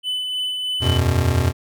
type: tone with tremolo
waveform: triangle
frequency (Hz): 3006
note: F#7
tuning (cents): +27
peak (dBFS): -19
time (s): 0.03-1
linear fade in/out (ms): 50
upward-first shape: sine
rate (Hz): 3.2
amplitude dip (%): 30
type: chord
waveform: square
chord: E suspended second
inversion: none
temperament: just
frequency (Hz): 82.41 / 92.71 / 123.61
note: E2 / F#2 / B2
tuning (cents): 0 / +4 / +2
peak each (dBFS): -21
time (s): 0.8-1.53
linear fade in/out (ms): 50
effects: none